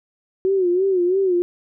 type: tone with vibrato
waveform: sine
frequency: 370 Hz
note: F#4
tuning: in tune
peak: -15 dBFS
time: 0.45-1.42 s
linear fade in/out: 0 ms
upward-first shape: sine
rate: 3 Hz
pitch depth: 100 cents each way
effects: none